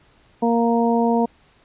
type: harmonic tone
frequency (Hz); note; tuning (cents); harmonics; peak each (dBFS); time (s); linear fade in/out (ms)
233.1; A#3; 0; 1 / 2 / 3 / 4; -18 / -21 / -23 / -24; 0.42-1.26; 10
effects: pink hiss -56 dBFS RMS until 1.64 s + resampled to 8000 Hz